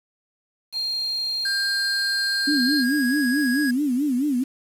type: tone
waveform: sine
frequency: 4212 Hz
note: C8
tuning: 11 cents sharp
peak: -23 dBFS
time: 0.72-2.85 s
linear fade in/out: 50 ms
type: tone with pitch glide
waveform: square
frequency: 1597 to 1655.2 Hz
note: G6 to G#6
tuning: +32 to -6 cents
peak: -25 dBFS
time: 1.45-3.71 s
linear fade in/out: 5 ms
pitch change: +62 cents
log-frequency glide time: 2.44-3.13 s
type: tone with vibrato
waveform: sine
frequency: 270 Hz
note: C#4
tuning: 45 cents flat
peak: -19 dBFS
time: 2.47-4.44 s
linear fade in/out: 10 ms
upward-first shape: sine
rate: 4.6 Hz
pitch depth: 190 cents each way
effects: resampled to 32000 Hz + 7-bit